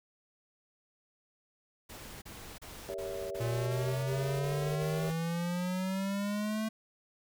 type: noise bursts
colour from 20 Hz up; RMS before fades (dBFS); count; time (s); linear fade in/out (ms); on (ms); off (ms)
pink; -47; 9; 1.89-5.124; 10; 330; 33
type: chord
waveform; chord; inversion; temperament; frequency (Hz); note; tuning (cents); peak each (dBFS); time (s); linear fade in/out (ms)
sine; G diminished seventh; none; equal with one note detuned; 392 / 466.2 / 564.7 / 659.3; G4 / Bb4 / Db5 / Fb5; 0 / 0 / +32 / 0; -40 / -44 / -40 / -43; 2.89-5.1; 0
type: exponential sweep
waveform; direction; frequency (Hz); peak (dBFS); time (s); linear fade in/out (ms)
square; up; 116 to 221.1; -32; 3.4-6.69; 10
effects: none